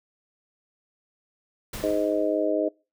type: noise with exponential decay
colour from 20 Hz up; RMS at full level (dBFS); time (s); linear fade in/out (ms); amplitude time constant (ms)
pink; -33; 1.73-2.52; 5; 170
type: harmonic tone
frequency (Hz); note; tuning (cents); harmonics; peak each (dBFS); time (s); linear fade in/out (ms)
103.83; G#2; 0; 3 / 4 / 5 / 6; -27 / -29 / -29 / -25; 1.83-2.69; 10
effects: noise-tail reverb RT60 0.3 s tail -25 dB re dry